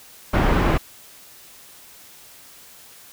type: low-pass noise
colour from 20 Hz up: pink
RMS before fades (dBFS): -18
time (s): 0.33-0.78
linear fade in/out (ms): 10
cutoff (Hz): 1700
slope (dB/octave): 12
effects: white hiss -46 dBFS RMS until 3.12 s